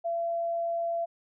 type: tone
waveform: sine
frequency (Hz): 677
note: E5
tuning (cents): +46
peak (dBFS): -27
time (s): 0.04-1.06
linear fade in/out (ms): 20
effects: none